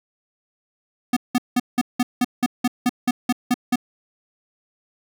square tone bursts, 246.9 Hz, B3, in tune, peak -16 dBFS, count 13, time 1.13-3.758 s, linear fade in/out 5 ms, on 36 ms, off 180 ms, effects none

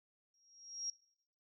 sine tone with exponential growth, 5610 Hz, F8, 7 cents sharp, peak -35 dBFS, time 0.34-0.9 s, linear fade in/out 2 ms, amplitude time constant 120 ms, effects noise-tail reverb RT60 0.7 s tail -20 dB re dry

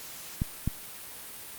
clicks, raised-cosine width 5 ms, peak -14 dBFS, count 2, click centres 0.419 / 0.676 s, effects white hiss -43 dBFS RMS until 1.58 s + Opus 48 kbps

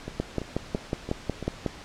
two click trains, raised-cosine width 2 ms, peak -20 / -12 dBFS, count 5 / 9, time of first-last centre 0.08-1.427 / 0.2-1.663 s, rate 2.97 / 5.47 Hz, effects pink hiss -44 dBFS RMS until 1.84 s + low-pass 6000 Hz 12 dB/octave

